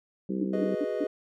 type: harmonic tone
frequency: 64.4 Hz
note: C2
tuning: 27 cents flat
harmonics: 3 / 4 / 5 / 6 / 7 / 8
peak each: -30 / -39 / -34 / -36 / -44 / -45 dBFS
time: 0.29-0.75 s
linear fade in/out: 5 ms
type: tone bursts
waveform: sine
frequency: 295.6 Hz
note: D4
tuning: 11 cents sharp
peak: -26 dBFS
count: 4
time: 0.41-1.042 s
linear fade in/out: 5 ms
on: 38 ms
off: 160 ms
type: chord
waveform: triangle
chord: G# minor seventh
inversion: third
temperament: equal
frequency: 370 / 415.3 / 493.9 / 622.3 Hz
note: F#4 / G#4 / B4 / D#5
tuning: 0 / 0 / 0 / 0 cents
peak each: -35 / -31 / -32 / -31 dBFS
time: 0.53-1.07 s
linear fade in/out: 5 ms
effects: none